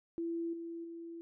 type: tone with level steps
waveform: sine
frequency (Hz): 335.1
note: E4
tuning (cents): +29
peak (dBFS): -34 / -40 / -43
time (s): 0.18-1.21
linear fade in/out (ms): 0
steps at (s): 0.53 / 0.84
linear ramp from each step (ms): 5
effects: none